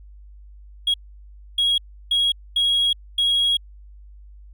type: tone bursts at uneven times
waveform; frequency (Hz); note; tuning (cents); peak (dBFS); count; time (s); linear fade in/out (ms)
triangle; 3304; G#7; -10; -14; 5; 0.87-0.94 / 1.58-1.78 / 2.11-2.32 / 2.56-2.93 / 3.18-3.57; 5
effects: tanh soft clip ceiling -11 dBFS + added 50 Hz sine -41 dBFS peak until 4.53 s